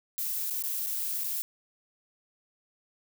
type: noise with dropouts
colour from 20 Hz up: violet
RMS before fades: -32 dBFS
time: 0.18-1.42 s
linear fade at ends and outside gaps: 0 ms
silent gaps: 0.499-0.507 / 0.624-0.638 / 0.863-0.869 / 1.236-1.242 s
effects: none